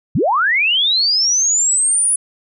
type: linear sweep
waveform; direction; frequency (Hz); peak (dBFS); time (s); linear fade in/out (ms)
sine; up; 92.7 to 9960; -12; 0.15-2.16; 5
effects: none